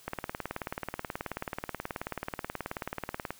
click train, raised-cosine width 0.5 ms, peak -18 dBFS, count 61, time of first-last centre 0.08-3.306 s, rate 18.6 Hz, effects white hiss -56 dBFS RMS until 3.39 s

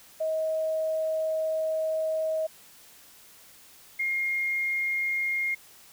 sine tone pair in turn, 634 / 2133 Hz, D#5 / C7, +32 / +33 cents, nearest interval octave + major sixth, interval 2101 cents, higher second, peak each -25 dBFS, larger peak neither, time 0.2-2.47 / 3.99-5.55 s, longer first, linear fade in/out 10 ms, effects white hiss -53 dBFS RMS until 5.92 s

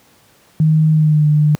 sine tone with pitch glide, 156.4 to 150.29 Hz, D#3 to D3, +9 to +40 cents, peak -8 dBFS, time 0.6-1.55 s, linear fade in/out 0 ms, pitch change -69 cents, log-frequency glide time 0.92-1.25 s, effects pink hiss -51 dBFS RMS until 1.59 s + high-pass 100 Hz 12 dB/octave

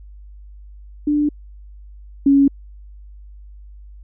sine tone pair in turn, 295.5 / 278.2 Hz, D4 / C#4, +11 / +6 cents, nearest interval minor second, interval 105 cents, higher first, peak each -14 / -9 dBFS, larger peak second, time 1.07-1.29 / 2.26-2.48 s, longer neither, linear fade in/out 5 ms, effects added 50 Hz sine -37 dBFS peak until 4.03 s

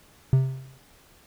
triangle tone with exponential decay, 132 Hz, C3, 16 cents sharp, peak -11 dBFS, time 0.33-0.78 s, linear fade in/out 0 ms, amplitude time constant 97 ms, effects pink hiss -56 dBFS RMS until 1.26 s

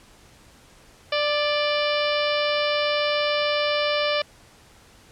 harmonic tone with a mistuned harmonic, 591 Hz, D5, 11 cents sharp, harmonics 1 / 2 / 3 / 4 / 5 / 6 / 7 / 8 / 9, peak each -23 / -29 / -32 / -29 / -30 / -33 / -36 / -35 / -37 dBFS, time 1.12-4.22 s, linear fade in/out 5 ms, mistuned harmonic 3, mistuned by -25 cents, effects pink hiss -52 dBFS RMS until 5.11 s + low-pass 10000 Hz 12 dB/octave

